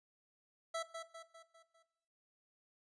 25% pulse tone with echo, 659.3 Hz, E5, in tune, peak -33 dBFS, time 0.74-0.83 s, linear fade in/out 10 ms, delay 200 ms, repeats 5, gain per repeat -6 dB, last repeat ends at 1.83 s, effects noise-tail reverb RT60 1.0 s tail -17 dB re dry + resampled to 22050 Hz

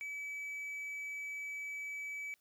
triangle tone, 2292 Hz, D7, 43 cents flat, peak -38 dBFS, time 0.01-2.34 s, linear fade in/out 0 ms, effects white hiss -75 dBFS RMS until 2.4 s

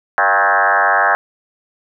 sine tone with frequency modulation, 1185 Hz, D6, 15 cents sharp, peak -10 dBFS, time 0.18-1.15 s, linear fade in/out 0 ms, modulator 96.9 Hz, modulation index 5.7, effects none

